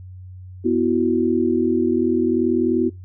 sine chord, B suspended fourth, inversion none, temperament equal, 246.9 / 329.6 / 370 Hz, B3 / E4 / F#4, 0 / 0 / 0 cents, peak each -20 dBFS, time 0.64-2.9 s, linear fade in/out 20 ms, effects noise-tail reverb RT60 0.2 s tail -23 dB re dry + added 92 Hz sine -35 dBFS peak until 3.04 s

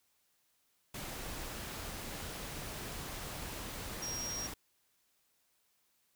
sine tone in noise, 5620 Hz, F8, 10 cents sharp, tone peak -38 dBFS, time 4.02-4.47 s, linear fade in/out 5 ms, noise pink, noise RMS -43 dBFS, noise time 0.94-4.54 s, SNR +2 dB, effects white hiss -75 dBFS RMS until 6.15 s

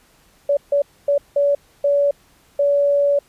sine tone bursts at uneven times, 570 Hz, C#5, 48 cents sharp, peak -13 dBFS, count 6, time 0.49-0.57 / 0.72-0.82 / 1.08-1.18 / 1.36-1.55 / 1.84-2.11 / 2.59-3.19 s, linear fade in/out 5 ms, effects pink hiss -55 dBFS RMS until 3.28 s + resampled to 32000 Hz

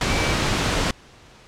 sine tone in noise, 2310 Hz, D7, 29 cents flat, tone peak -28 dBFS, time 0.09-0.33 s, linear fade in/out 2 ms, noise pink, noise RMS -21 dBFS, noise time 0.01-0.91 s, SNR -10 dB, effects pink hiss -48 dBFS RMS until 1.47 s + low-pass 6000 Hz 12 dB/octave

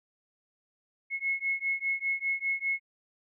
sine beating tone pair, 2177 / 2182 Hz, C#7 / C#7, -32 / -28 cents, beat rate 5 Hz, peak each -31 / -31 dBFS, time 1.1-2.8 s, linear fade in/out 50 ms, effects none

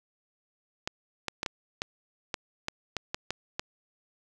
clicks, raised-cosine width 0.2 ms, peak -13 dBFS, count 11, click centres 0.875 / 1.283 / 1.431 / 1.462 / 1.819 / 2.342 / 2.684 / 2.967 / 3.145 / 3.306 / 3.595 s, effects none

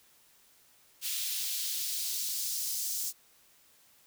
white noise with high-pass filter sweep, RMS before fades -34 dBFS, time 1.01-3.13 s, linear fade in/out 50 ms, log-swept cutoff 3100 to 6000 Hz, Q 1.4, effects white hiss -63 dBFS RMS until 4.06 s

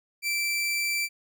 sawtooth tone, 2337 Hz, D7, 9 cents flat, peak -22 dBFS, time 0.22-1.09 s, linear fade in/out 50 ms, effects none

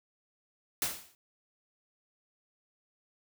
white noise with exponential decay, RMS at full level -28 dBFS, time 0.82-1.15 s, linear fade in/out 1 ms, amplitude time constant 71 ms, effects none

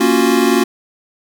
square chord, Gb major seventh, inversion first, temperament equal, 233.1 / 277.2 / 349.2 / 370 Hz, Bb3 / Db4 / F4 / Gb4, 0 / 0 / 0 / 0 cents, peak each -17 dBFS, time 0-0.64 s, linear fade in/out 10 ms, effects none

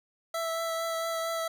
25% pulse tone with vibrato, 659.3 Hz, E5, in tune, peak -26 dBFS, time 0.34-1.48 s, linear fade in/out 5 ms, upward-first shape triangle, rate 4.4 Hz, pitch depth 15 cents each way, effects none

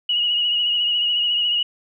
sine tone with vibrato, 2898 Hz, F#7, 37 cents flat, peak -17 dBFS, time 0.09-1.63 s, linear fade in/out 5 ms, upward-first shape sine, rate 14 Hz, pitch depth 33 cents each way, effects none

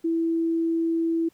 sine tone, 330 Hz, E4, 2 cents sharp, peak -21 dBFS, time 0.04-1.29 s, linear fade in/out 10 ms, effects pink hiss -63 dBFS RMS until 1.33 s

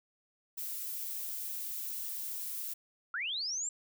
violet noise, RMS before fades -39 dBFS, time 0.57-2.74 s, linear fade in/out 10 ms
sine linear sweep, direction up, 1318.5 to 7570 Hz, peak -33 dBFS, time 3.14-3.69 s, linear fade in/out 2 ms
effects none

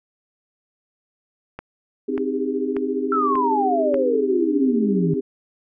click train, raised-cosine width 0.5 ms, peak -17 dBFS, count 5, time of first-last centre 1.59-3.943 s, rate 1.7 Hz
sine chord, Ab major seventh, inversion first, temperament equal with one note detuned, 261.6 / 311.1 / 392 / 406.5 Hz, C4 / Eb4 / G4 / Ab4, 0 / 0 / 0 / -37 cents, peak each -25 / -28 / -28 / -25 dBFS, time 2.08-5.21 s, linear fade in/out 10 ms
sine exponential sweep, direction down, 1363 to 155.56 Hz, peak -18 dBFS, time 3.12-5.14 s, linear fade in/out 2 ms
effects none

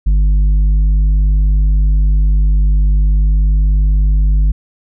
sine tone with tanh clipping, 50.2 Hz, G1, 42 cents sharp, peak -9 dBFS, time 0.06-4.52 s, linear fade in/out 10 ms, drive 6 dB, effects none

